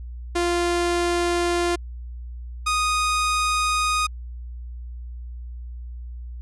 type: tone pair in turn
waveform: sawtooth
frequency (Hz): 347.8 / 1241.7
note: F4 / D#6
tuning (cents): -7 / -4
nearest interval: octave + minor seventh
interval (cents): 2203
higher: second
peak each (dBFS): -16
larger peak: neither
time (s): 0.35-1.76 / 2.66-4.07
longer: neither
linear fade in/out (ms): 10
effects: added 60 Hz sine -32 dBFS peak until 6.41 s + resampled to 24000 Hz